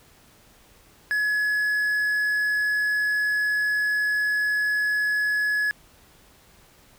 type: tone with quantisation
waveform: triangle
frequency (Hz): 1694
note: G#6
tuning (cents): +34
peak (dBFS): -19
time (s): 1.11-5.71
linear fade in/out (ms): 0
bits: 7
effects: pink hiss -55 dBFS RMS until 6.98 s